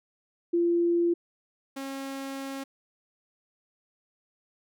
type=tone pair in turn; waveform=sine / sawtooth; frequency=343.2 / 271.7 Hz; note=F4 / C#4; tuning=-30 / -35 cents; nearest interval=major third; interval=405 cents; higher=first; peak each=-21 / -30 dBFS; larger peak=first; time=0.53-1.14 / 1.76-2.64 s; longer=second; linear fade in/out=10 ms; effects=none